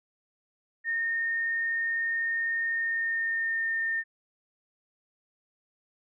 sine tone with pitch glide, 1834 to 1816.1 Hz, A#6 to A#6, -29 to -46 cents, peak -26 dBFS, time 0.84-4.04 s, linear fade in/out 50 ms, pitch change -17 cents, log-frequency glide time 2.71-3.85 s, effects none

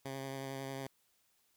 10% pulse tone with vibrato, 135.1 Hz, C#3, 44 cents flat, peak -32 dBFS, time 0.05-0.87 s, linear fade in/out 5 ms, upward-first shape sine, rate 11 Hz, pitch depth 17 cents each way, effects white hiss -74 dBFS RMS until 1.56 s

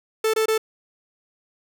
45% pulse tone bursts, 440 Hz, A4, in tune, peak -18 dBFS, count 3, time 0.24-0.579 s, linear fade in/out 5 ms, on 97 ms, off 24 ms, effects none

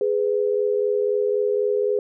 sine tone pair together, 415.4 / 499.3 Hz, G#4 / B4, 0 / +19 cents, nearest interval minor third, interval 319 cents, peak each -20 / -23 dBFS, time 0.01-1.99 s, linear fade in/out 2 ms, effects none

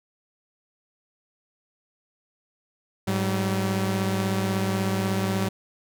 sawtooth tone pair together, 103.83 / 191.31 Hz, G#2 / G3, 0 / -42 cents, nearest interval major seventh, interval 1058 cents, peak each -23 / -21 dBFS, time 3.07-5.49 s, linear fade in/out 10 ms, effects none

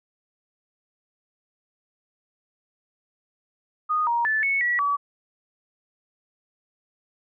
sine tone with pitch steps, 1236 / 942 / 1748 / 2207 / 1935 / 1143 Hz, D#6 / A#5 / A6 / C#7 / B6 / D6, -12 / +18 / -12 / -8 / -36 / -47 cents, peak -20 dBFS, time 3.89-4.97 s, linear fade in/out 20 ms, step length 180 ms, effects none

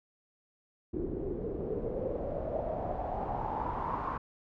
pink noise with low-pass filter sweep, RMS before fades -35 dBFS, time 0.93-4.18 s, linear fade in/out 10 ms, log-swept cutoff 350 to 1100 Hz, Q 5.9, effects none

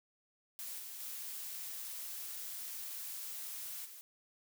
blue noise with level steps, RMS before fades -44 / -47 / -44 / -52 dBFS, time 0.59-4.01 s, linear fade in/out 0 ms, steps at 0.78 / 0.99 / 3.84 s, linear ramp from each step 20 ms, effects none

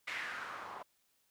blue noise with low-pass filter sweep, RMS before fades -43 dBFS, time 0.07-0.83 s, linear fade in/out 10 ms, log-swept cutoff 2200 to 900 Hz, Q 2.9, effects white hiss -75 dBFS RMS until 1.3 s

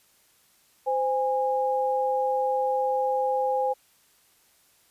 sine tone pair together, 517 / 820.7 Hz, C5 / G#5, -21 / -21 cents, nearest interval minor sixth, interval 800 cents, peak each -25 dBFS, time 0.86-3.74 s, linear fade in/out 20 ms, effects white hiss -62 dBFS RMS until 4.9 s + resampled to 32000 Hz

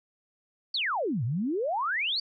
sine exponential two-way sweep, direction down then up, 4744 to 107.6 to 4744 Hz, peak -26 dBFS, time 0.74-2.2 s, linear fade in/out 5 ms, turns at 1.24 s, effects none

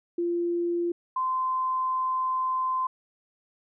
sine tone pair in turn, 345.1 / 1034.1 Hz, F4 / C6, -21 / -21 cents, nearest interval octave + perfect fifth, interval 1900 cents, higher second, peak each -24 dBFS, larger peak neither, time 0.18-0.92 / 1.16-2.87 s, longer second, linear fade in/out 5 ms, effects none

